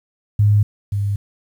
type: tone pair in turn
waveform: sine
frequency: 103.83 / 101.11 Hz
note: G#2 / G#2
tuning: 0 / -46 cents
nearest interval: unison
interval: 46 cents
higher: first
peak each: -10 / -17 dBFS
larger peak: first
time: 0.39-0.63 / 0.92-1.16 s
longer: neither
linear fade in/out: 5 ms
effects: 8-bit